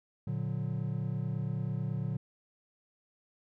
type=chord; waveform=triangle; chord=Bb augmented; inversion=none; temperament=just; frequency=116.54 / 145.68 / 182.1 Hz; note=Bb2 / D3 / F#3; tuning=0 / -14 / -27 cents; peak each=-33 / -33 / -36 dBFS; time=0.27-2.17 s; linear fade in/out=5 ms; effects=none